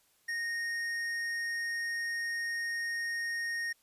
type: tone with tanh clipping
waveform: triangle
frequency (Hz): 1856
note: A#6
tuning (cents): -8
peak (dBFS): -34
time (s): 0.28-3.73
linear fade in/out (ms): 10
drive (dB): 15
effects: white hiss -69 dBFS RMS until 3.82 s + resampled to 32000 Hz